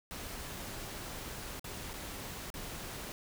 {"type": "noise with dropouts", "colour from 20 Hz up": "pink", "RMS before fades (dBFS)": -43, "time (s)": [0.11, 3.12], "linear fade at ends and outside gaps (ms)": 0, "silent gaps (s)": [[1.595, 1.643], [1.933, 1.938], [2.502, 2.541]], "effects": []}